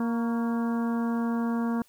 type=harmonic tone with a mistuned harmonic; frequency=233.1 Hz; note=A#3; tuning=in tune; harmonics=1 / 2 / 3 / 4 / 5 / 6 / 7; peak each=-25 / -37 / -40 / -39 / -41 / -44 / -47 dBFS; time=0-1.82 s; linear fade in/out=2 ms; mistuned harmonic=5; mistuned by=-56 cents; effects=white hiss -62 dBFS RMS until 1.88 s